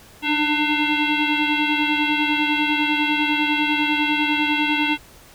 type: tone with frequency modulation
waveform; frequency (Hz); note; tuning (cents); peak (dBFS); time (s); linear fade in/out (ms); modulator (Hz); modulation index
sine; 1500; F#6; +23; -17; 0.22-4.98; 50; 602; 2.9
effects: pink hiss -47 dBFS RMS until 5.34 s